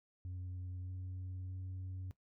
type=tone with pitch steps; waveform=sine; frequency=91 / 92.2 / 92.9 Hz; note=F#2 / F#2 / F#2; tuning=-28 / -6 / +7 cents; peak=-39 dBFS; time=0.25-2.11 s; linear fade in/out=0 ms; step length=620 ms; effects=noise-tail reverb RT60 0.1 s tail -18 dB re dry + tanh soft clip ceiling -40 dBFS